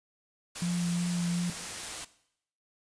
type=noise; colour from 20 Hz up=white; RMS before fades=-38 dBFS; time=0.55-2.05 s; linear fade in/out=10 ms
type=tone with vibrato; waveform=sine; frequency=174.61 Hz; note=F3; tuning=in tune; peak=-27 dBFS; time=0.62-1.5 s; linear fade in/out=2 ms; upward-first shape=sine; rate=2.7 Hz; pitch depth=11 cents each way
effects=noise-tail reverb RT60 0.7 s tail -17 dB re dry + resampled to 22050 Hz